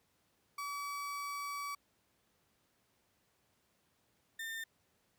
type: tone pair in turn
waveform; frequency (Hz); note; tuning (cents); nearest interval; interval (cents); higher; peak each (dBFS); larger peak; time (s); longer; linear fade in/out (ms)
35% pulse; 1143 / 1806; D6 / A6; -47 / +45; minor sixth; 792; second; -37 / -38; first; 0.58-1.75 / 4.39-4.64; first; 5
effects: pink hiss -75 dBFS RMS until 5.18 s + high-pass 80 Hz 12 dB/octave